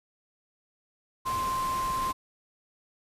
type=tone in noise; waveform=sine; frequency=1046.5 Hz; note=C6; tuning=in tune; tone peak=-27 dBFS; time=1.25-2.13 s; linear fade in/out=20 ms; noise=pink; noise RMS=-38 dBFS; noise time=1.25-2.13 s; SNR=+8 dB; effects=resampled to 32000 Hz